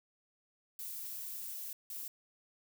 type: noise bursts at uneven times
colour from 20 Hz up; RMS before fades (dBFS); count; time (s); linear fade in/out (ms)
violet; -43; 2; 0.79-1.73 / 1.9-2.08; 2
effects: none